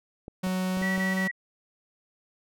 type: clicks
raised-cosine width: 2 ms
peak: -26 dBFS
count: 5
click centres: 0.281 / 0.468 / 0.772 / 0.816 / 0.979 s
type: tone with pitch glide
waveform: 45% pulse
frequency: 185.5 to 188.31 Hz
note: F#3 to F#3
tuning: +5 to +31 cents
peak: -26 dBFS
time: 0.43-1.28 s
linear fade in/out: 10 ms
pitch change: +26 cents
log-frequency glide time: 0.73-0.86 s
type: tone bursts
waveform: sine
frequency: 1936 Hz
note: B6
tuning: 35 cents flat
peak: -28 dBFS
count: 3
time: 0.82-1.314 s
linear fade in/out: 10 ms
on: 150 ms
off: 22 ms
effects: none